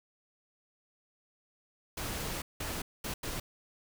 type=noise bursts at uneven times; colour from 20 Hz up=pink; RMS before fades=-37 dBFS; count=4; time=1.97-2.42 / 2.6-2.82 / 3.04-3.14 / 3.23-3.4 s; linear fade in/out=5 ms; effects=none